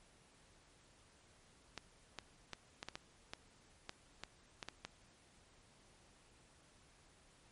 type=clicks; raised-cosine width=0.2 ms; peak=-26 dBFS; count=12; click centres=1.777 / 2.187 / 2.533 / 2.829 / 2.886 / 2.955 / 3.335 / 3.894 / 4.236 / 4.628 / 4.686 / 4.85 s; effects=pink hiss -67 dBFS RMS until 7.51 s + MP3 48 kbps